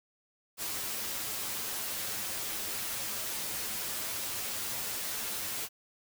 white noise with comb filter, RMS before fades -36 dBFS, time 0.57-5.69 s, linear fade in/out 50 ms, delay 9.3 ms, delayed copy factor +0.6, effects none

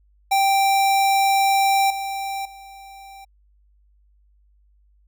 square tone with level steps, 784 Hz, G5, in tune, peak -16 / -26 / -40 dBFS, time 0.31-3.25 s, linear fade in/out 10 ms, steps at 1.9 / 2.45 s, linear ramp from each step 5 ms, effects added 50 Hz sine -55 dBFS peak until 5.07 s

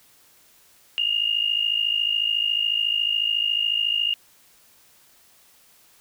sine tone pair together, 2809 / 2863 Hz, F7 / F7, +9 / +42 cents, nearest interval unison, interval 33 cents, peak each -23 dBFS, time 0.98-4.14 s, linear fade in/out 0 ms, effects white hiss -56 dBFS RMS until 6 s

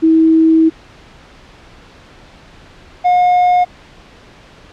sine / triangle tone pair in turn, 322.1 / 718.7 Hz, E4 / F5, -40 / +49 cents, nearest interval octave + major second, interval 1389 cents, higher second, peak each -6 dBFS, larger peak neither, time 0.02-0.7 / 3.04-3.65 s, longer first, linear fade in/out 20 ms, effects pink hiss -41 dBFS RMS until 4.72 s + low-pass 4000 Hz 12 dB/octave

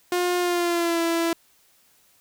sawtooth tone with pitch glide, 356 to 334.1 Hz, F4 to E4, +33 to +23 cents, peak -17 dBFS, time 0.12-1.33 s, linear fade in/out 2 ms, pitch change -110 cents, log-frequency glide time 0.39-1.01 s, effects white hiss -60 dBFS RMS until 2.2 s

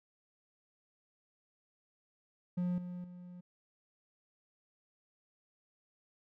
triangle tone with level steps, 178.3 Hz, F3, 36 cents sharp, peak -29 / -38 / -45 dBFS, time 2.57-3.41 s, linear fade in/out 10 ms, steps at 2.78 / 3.04 s, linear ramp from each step 2 ms, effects none

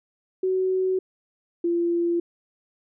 sine tone pair in turn, 374.4 / 342.7 Hz, F#4 / F4, +20 / -33 cents, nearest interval major second, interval 153 cents, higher first, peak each -20 dBFS, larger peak neither, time 0.43-0.99 / 1.64-2.2 s, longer neither, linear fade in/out 5 ms, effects none

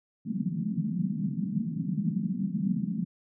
white band-pass noise, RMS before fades -30 dBFS, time 0.25-3.05 s, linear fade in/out 20 ms, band 160 to 220 Hz, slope 48 dB/octave, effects none

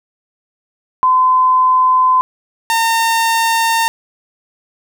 sine / sawtooth tone pair in turn, 1023 / 911.4 Hz, C6 / A#5, -39 / -39 cents, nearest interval major second, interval 200 cents, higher first, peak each -8 dBFS, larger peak neither, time 1.03-2.21 / 2.7-3.88 s, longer neither, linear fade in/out 0 ms, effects none

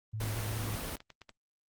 sine tone with vibrato, 107.5 Hz, A2, 40 cents flat, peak -34 dBFS, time 0.13-0.76 s, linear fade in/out 10 ms, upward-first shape triangle, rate 5.1 Hz, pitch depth 28 cents each way
pink noise, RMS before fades -38 dBFS, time 0.2-0.96 s, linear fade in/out 5 ms
clicks, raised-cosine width 0.2 ms, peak -31 dBFS, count 11, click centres 0.57 / 0.655 / 0.741 / 0.809 / 0.851 / 0.925 / 0.968 / 1.004 / 1.103 / 1.217 / 1.293 s
effects Opus 24 kbps

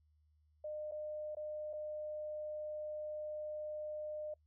sine tone with dropouts, 607 Hz, D#5, 43 cents flat, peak -40 dBFS, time 0.64-4.34 s, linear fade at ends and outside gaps 5 ms, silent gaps 0.913-0.919 / 1.35-1.368 / 1.731-1.734 s, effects noise-tail reverb RT60 0.1 s tail -25 dB re dry + added 76 Hz sine -69 dBFS peak until 4.46 s

